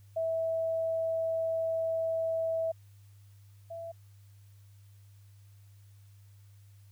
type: tone pair in turn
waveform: sine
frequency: 653 / 666.7 Hz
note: E5 / E5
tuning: -17 / +19 cents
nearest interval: unison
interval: 36 cents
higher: second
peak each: -28 / -38 dBFS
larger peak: first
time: 0.16-2.72 / 3.7-3.92 s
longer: first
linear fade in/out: 10 ms
effects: added 100 Hz sine -53 dBFS peak until 6.91 s + white hiss -69 dBFS RMS until 6.91 s